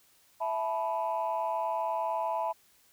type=chord; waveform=sine; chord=E suspended fourth; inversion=none; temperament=equal with one note detuned; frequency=659.3 / 867.9 / 987.8 Hz; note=E5 / A5 / B5; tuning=0 / -24 / 0 cents; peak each=-32 dBFS; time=0.4-2.53 s; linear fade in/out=20 ms; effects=tanh soft clip ceiling -22 dBFS + white hiss -64 dBFS RMS until 2.92 s